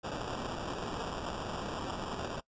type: noise with sample-and-hold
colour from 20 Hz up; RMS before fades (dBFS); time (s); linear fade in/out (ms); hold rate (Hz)
white; -38; 0.03-2.41; 20; 2100
effects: noise-tail reverb RT60 0.1 s tail -22 dB re dry + resampled to 16000 Hz